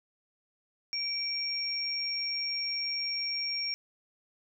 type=tone pair together; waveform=sine; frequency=2319 / 5551 Hz; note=D7 / F8; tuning=-22 / -11 cents; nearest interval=octave + minor third; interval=1511 cents; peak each=-37 / -31 dBFS; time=0.93-3.74 s; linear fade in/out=0 ms; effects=none